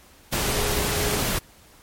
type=tone in noise; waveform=sine; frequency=415.3 Hz; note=G#4; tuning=in tune; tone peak=-30 dBFS; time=0.44-1.2 s; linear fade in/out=10 ms; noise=pink; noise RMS=-24 dBFS; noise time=0.32-1.39 s; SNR=-9 dB; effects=pink hiss -52 dBFS RMS until 1.82 s + MP3 64 kbps